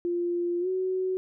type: tone with pitch glide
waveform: sine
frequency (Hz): 348.1 to 373.1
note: F4 to F#4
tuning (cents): -6 to +14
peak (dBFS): -25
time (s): 0.05-1.17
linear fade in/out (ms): 0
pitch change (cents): +120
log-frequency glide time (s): 0.6-0.68
effects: none